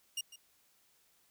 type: tone with echo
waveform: 20% pulse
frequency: 2833 Hz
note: F7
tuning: 24 cents sharp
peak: -30 dBFS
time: 0.17-0.21 s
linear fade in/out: 5 ms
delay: 150 ms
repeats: 1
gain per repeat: -15 dB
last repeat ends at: 0.36 s
effects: white hiss -70 dBFS RMS until 1.3 s